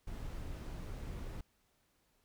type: noise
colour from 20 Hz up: brown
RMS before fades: -43 dBFS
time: 0.07-1.41 s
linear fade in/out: 5 ms
effects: pink hiss -75 dBFS RMS until 2.24 s